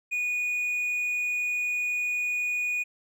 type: tone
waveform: triangle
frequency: 2462 Hz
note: D#7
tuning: 19 cents flat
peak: -24 dBFS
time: 0.11-2.84 s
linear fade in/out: 20 ms
effects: none